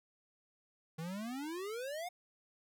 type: exponential sweep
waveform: square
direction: up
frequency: 155.56 to 737 Hz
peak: -40 dBFS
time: 0.98-2.09 s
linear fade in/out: 10 ms
effects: none